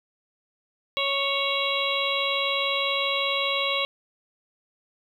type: harmonic tone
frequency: 554.4 Hz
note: C#5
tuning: in tune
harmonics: 1 / 2 / 4 / 5 / 6 / 7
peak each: -30 / -30 / -30 / -30 / -30 / -30 dBFS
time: 0.97-3.85 s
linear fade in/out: 0 ms
effects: 9-bit